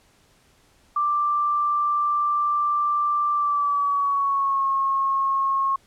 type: tone with pitch glide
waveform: sine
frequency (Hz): 1178 to 1086.5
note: D6 to C#6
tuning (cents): +5 to -35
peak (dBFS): -19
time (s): 0.96-5.76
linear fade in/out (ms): 5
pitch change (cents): -140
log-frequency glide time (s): 3.33-4.66
effects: pink hiss -59 dBFS RMS until 5.86 s + low-pass 11000 Hz 12 dB/octave